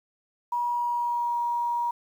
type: tone with pitch glide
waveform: sine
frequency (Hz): 961 to 951.6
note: B5 to A#5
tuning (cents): -48 to +35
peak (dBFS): -24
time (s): 0.52-1.91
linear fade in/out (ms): 5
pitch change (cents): -17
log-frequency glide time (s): 0.68-1.37
effects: 9-bit